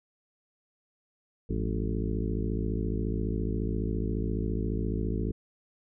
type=harmonic tone with a mistuned harmonic; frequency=54.5 Hz; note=A1; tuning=16 cents flat; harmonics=1 / 2 / 3 / 4 / 5 / 6 / 7 / 8; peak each=-31 / -34 / -36 / -37 / -38 / -39 / -39 / -40 dBFS; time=1.49-5.32 s; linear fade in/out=10 ms; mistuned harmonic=3; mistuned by=+130 cents; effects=none